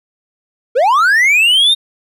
triangle linear sweep, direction up, 437.9 to 3729 Hz, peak -6 dBFS, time 0.75-1.75 s, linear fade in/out 20 ms, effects none

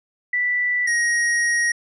sine / square tone pair in turn, 1971 / 1883.1 Hz, B6 / A#6, -4 / +17 cents, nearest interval minor second, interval 79 cents, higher first, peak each -18 / -18 dBFS, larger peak neither, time 0.33-0.87 / 0.87-1.72 s, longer second, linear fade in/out 5 ms, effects resampled to 24000 Hz

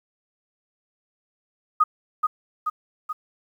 sine tone with echo, 1244.5 Hz, D#6, in tune, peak -13 dBFS, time 1.8-1.84 s, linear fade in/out 10 ms, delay 430 ms, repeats 3, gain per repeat -4 dB, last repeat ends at 3.13 s, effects 9-bit

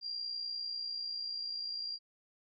sine tone with amplitude modulation, 4769 Hz, D8, 26 cents sharp, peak -34 dBFS, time 0.01-1.99 s, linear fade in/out 50 ms, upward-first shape sine, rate 60.2 Hz, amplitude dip 55%, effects none

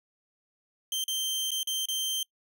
sawtooth tone with dropouts, 3136 Hz, G7, in tune, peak -25 dBFS, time 0.92-2.23 s, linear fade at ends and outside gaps 2 ms, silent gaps 1.04-1.08 / 1.507-1.516 / 1.631-1.672 / 1.856-1.885 s, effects noise-tail reverb RT60 0.1 s tail -25 dB re dry

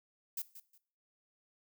violet noise with echo, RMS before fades -38 dBFS, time 0.37-0.42 s, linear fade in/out 5 ms, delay 180 ms, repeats 2, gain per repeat -13 dB, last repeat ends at 0.78 s, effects noise-tail reverb RT60 0.5 s tail -18 dB re dry

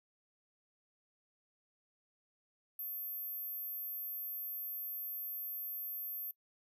sine tone, 13410 Hz, G#9, 16 cents sharp, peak -39 dBFS, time 2.79-6.31 s, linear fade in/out 2 ms, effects noise-tail reverb RT60 0.1 s tail -22 dB re dry

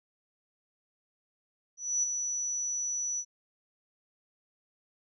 sine tone with ADSR envelope, 5920 Hz, F#8, in tune, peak -24 dBFS, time 1.77-3.25 s, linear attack 260 ms, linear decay 14 ms, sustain -6 dB, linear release 62 ms, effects none

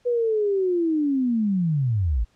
sine linear sweep, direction down, 493.3 to 48.15 Hz, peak -19 dBFS, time 0.05-2.25 s, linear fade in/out 20 ms, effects pink hiss -64 dBFS RMS until 2.35 s + low-pass 7000 Hz 12 dB/octave

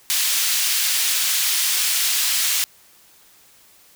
pink high-pass noise, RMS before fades -20 dBFS, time 0.1-2.64 s, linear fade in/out 0 ms, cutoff 3000 Hz, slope 12 dB/octave, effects white hiss -52 dBFS RMS until 3.95 s

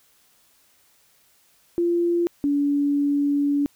sine tone pair in turn, 344.4 / 286 Hz, F4 / D4, -24 / -46 cents, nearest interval minor third, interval 322 cents, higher first, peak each -18 dBFS, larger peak neither, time 1.78-2.27 / 2.44-3.66 s, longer second, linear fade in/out 0 ms, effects white hiss -60 dBFS RMS until 3.75 s

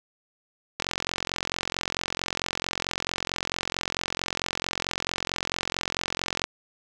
click train, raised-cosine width 0.2 ms, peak -9 dBFS, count 252, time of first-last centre 0.8-6.44 s, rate 44.5 Hz, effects none

